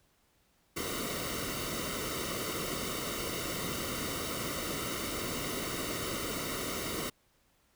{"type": "noise with comb filter", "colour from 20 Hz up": "pink", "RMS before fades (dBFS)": -36, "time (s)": [0.76, 7.1], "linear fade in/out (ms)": 10, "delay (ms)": 1.2, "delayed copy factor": -0.75, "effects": ["pink hiss -70 dBFS RMS until 7.75 s"]}